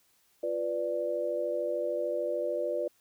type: chord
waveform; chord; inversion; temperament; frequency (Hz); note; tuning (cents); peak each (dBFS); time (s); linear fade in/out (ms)
sine; B diminished; second; equal; 349.2 / 493.9 / 587.3; F4 / B4 / D5; 0 / 0 / 0; -36 / -33 / -31; 0.43-2.88; 5
effects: white hiss -68 dBFS RMS until 3 s